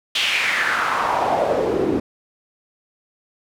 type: noise with band-pass filter sweep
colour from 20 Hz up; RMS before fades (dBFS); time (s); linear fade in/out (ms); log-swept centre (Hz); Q
pink; -20; 0.15-2; 5; 3200 to 300; 3.4
effects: none